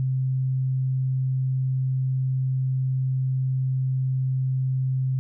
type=tone; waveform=sine; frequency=130.81 Hz; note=C3; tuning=in tune; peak=-21 dBFS; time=0-5.19 s; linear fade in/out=0 ms; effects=none